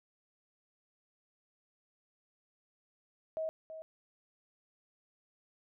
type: tone with echo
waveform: sine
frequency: 637 Hz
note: D#5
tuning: 41 cents sharp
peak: -33 dBFS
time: 3.37-3.49 s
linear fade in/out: 0 ms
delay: 330 ms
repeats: 1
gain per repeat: -10 dB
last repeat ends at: 3.82 s
effects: none